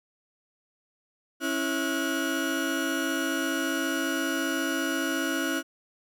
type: tone cluster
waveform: 35% pulse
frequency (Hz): 273.4 / 328.1 / 1455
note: C#4 / E4 / F#6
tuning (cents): -24 / -8 / -29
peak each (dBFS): -29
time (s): 1.4-5.63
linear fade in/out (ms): 50
effects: none